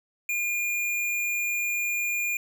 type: tone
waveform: square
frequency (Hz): 2418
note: D7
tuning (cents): +50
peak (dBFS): -26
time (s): 0.29-2.37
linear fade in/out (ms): 2
effects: none